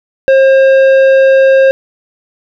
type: tone with tanh clipping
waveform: sine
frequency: 535 Hz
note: C5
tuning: 38 cents sharp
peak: -5 dBFS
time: 0.28-1.71 s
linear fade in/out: 0 ms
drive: 10 dB
effects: none